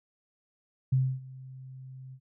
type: tone with ADSR envelope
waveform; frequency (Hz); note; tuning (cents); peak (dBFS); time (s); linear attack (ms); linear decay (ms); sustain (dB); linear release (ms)
sine; 130.81; C3; 0; -20; 0.92-2.2; 9; 270; -22; 68
effects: none